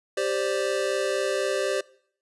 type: chord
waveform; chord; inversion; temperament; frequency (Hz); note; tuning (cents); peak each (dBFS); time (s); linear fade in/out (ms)
square; G suspended fourth; none; equal; 392 / 523.3 / 587.3; G4 / C5 / D5; 0 / 0 / 0; -29; 0.17-1.81; 5
effects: noise-tail reverb RT60 0.6 s tail -22 dB re dry + resampled to 24000 Hz